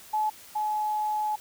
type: tone pair in turn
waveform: sine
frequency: 857 / 850.1 Hz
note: A5 / G#5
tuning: -46 / +40 cents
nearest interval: unison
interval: 14 cents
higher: first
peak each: -23 / -25 dBFS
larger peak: first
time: 0.13-0.3 / 0.55-1.36 s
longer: second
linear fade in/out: 10 ms
effects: white hiss -49 dBFS RMS until 1.4 s